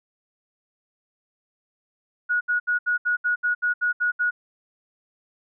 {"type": "tone bursts", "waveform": "sine", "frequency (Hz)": 1455, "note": "F#6", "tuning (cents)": -29, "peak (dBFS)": -19, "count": 11, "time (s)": [2.29, 4.31], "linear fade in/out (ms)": 20, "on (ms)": 120, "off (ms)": 70, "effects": []}